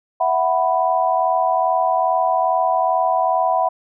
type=chord; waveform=sine; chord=E suspended second; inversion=none; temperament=just; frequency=659.3 / 741.7 / 988.9 Hz; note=E5 / F#5 / B5; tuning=0 / +4 / +2 cents; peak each=-20 / -18 / -20 dBFS; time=0.2-3.69 s; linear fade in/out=10 ms; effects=none

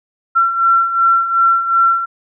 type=beating tone pair; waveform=sine; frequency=1355 / 1357.7 Hz; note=E6 / F6; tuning=+47 / -49 cents; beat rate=2.7 Hz; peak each=-17 / -11 dBFS; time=0.35-2.06 s; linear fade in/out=20 ms; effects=none

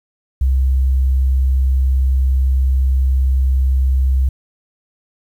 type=tone; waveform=sine; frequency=65.6 Hz; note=C2; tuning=5 cents sharp; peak=-11 dBFS; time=0.41-4.29 s; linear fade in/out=5 ms; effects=8-bit

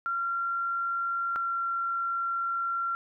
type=tone pair in turn; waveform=sine; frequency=1375 / 1369.2 Hz; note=F6 / F6; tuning=-27 / -35 cents; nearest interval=unison; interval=8 cents; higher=first; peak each=-27 dBFS; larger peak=neither; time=0.06-1.36 / 1.36-2.95 s; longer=second; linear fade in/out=0 ms; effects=none

